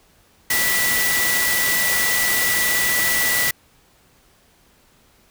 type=tone in noise; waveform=sine; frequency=1964 Hz; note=B6; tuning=10 cents flat; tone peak=-20 dBFS; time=0.5-3.51 s; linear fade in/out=5 ms; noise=white; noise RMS=-21 dBFS; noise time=0.5-3.51 s; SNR=-2 dB; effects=pink hiss -56 dBFS RMS until 5.3 s